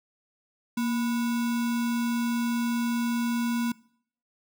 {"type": "tone with sample-and-hold", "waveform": "sine", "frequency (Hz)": 235, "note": "A#3", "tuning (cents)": 14, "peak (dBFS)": -24, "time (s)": [0.77, 3.72], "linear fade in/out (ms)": 5, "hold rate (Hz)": 1225, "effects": ["noise-tail reverb RT60 0.6 s tail -22 dB re dry"]}